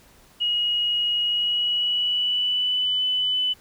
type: tone with pitch glide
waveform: sine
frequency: 2892 to 3001 Hz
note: F#7 to F#7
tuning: -40 to +24 cents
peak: -20 dBFS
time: 0.4-3.54 s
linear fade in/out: 20 ms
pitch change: +64 cents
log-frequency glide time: 1.25-2.92 s
effects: pink hiss -54 dBFS RMS until 3.6 s